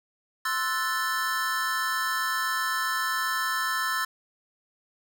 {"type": "chord", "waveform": "square", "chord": "F# half-diminished seventh", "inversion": "second", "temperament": "equal", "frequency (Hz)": [1046.5, 1318.5, 1480, 1760], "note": ["C6", "E6", "F#6", "A6"], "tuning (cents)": [0, 0, 0, 0], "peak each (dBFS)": [-33, -31, -36, -30], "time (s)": [0.45, 4.05], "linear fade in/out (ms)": 5, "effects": []}